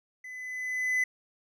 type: tone with level ramp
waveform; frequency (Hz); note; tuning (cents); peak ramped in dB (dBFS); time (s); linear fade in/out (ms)
triangle; 2011; B6; +31; -39 to -21; 0.24-1.04; 5
effects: none